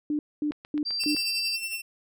sine tone bursts, 297.9 Hz, D4, 25 cents sharp, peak -24 dBFS, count 4, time 0.1-1.15 s, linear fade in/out 2 ms, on 90 ms, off 230 ms
click train, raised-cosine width 0.3 ms, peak -26 dBFS, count 6, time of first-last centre 0.52-1.166 s, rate 7.74 Hz
sine tone, 4700 Hz, D8, 1 cent sharp, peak -27 dBFS, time 0.85-1.57 s, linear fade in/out 20 ms
sawtooth tone with tremolo, 2698 Hz, E7, 40 cents sharp, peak -25 dBFS, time 0.99-1.82 s, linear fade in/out 20 ms, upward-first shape sine, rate 11 Hz, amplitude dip 55%
effects none

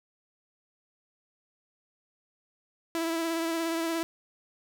sawtooth tone with vibrato, 330 Hz, E4, 2 cents sharp, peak -24 dBFS, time 2.95-4.03 s, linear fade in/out 0 ms, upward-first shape triangle, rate 17 Hz, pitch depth 30 cents each way, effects none

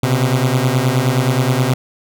sawtooth beating tone pair, 123.47 / 132.97 Hz, B2 / C3, 0 / +28 cents, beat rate 9.5 Hz, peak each -12 dBFS, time 0.03-1.74 s, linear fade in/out 5 ms, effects none

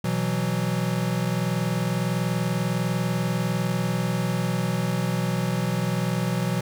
square chord, B suspended fourth, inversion none, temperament equal, 123.47 / 164.81 / 185 Hz, B2 / E3 / F#3, 0 / 0 / 0 cents, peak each -28 dBFS, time 0.04-6.61 s, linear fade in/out 5 ms, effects none

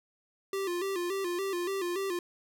square tone with vibrato, 370 Hz, F#4, in tune, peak -31 dBFS, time 0.53-2.19 s, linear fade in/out 2 ms, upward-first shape square, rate 3.5 Hz, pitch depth 93 cents each way, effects none

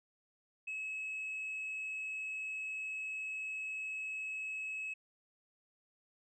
sine tone, 2577 Hz, E7, 40 cents flat, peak -36 dBFS, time 0.67-4.94 s, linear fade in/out 10 ms, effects tanh soft clip ceiling -36 dBFS

